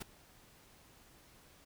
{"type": "noise with ADSR envelope", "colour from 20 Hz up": "pink", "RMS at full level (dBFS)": -40, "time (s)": [0, 1.65], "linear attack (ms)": 19, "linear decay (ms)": 8, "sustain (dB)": -22, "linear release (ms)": 11, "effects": []}